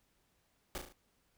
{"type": "noise with echo", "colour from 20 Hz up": "pink", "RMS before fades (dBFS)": -40, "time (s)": [0.75, 0.78], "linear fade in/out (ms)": 0, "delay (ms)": 36, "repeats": 4, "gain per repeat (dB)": -5, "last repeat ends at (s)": 0.924, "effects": ["pink hiss -75 dBFS RMS until 1.37 s"]}